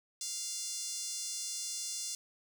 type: tone with high-pass filter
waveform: 5% pulse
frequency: 698.5 Hz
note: F5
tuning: in tune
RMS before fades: -39 dBFS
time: 0.21-2.15 s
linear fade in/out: 2 ms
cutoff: 5700 Hz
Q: 1.4
effects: none